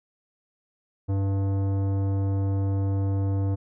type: tone with tanh clipping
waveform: sine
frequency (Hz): 97.9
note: G2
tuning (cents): -2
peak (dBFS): -24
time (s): 1.08-3.56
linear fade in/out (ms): 20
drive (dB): 15
effects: none